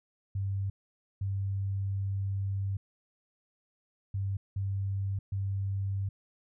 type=tone bursts at uneven times; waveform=sine; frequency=98 Hz; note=G2; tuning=in tune; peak=-29 dBFS; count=5; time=0.35-0.7 / 1.21-2.77 / 4.14-4.37 / 4.56-5.19 / 5.32-6.09 s; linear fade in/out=5 ms; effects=none